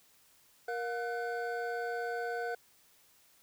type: tone cluster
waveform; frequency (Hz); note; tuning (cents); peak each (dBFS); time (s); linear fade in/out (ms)
triangle; 470.3 / 714 / 1507; A#4 / F5 / F#6; +15 / +38 / +31; -35 / -36 / -38; 0.68-2.55; 5
effects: white hiss -65 dBFS RMS until 3.42 s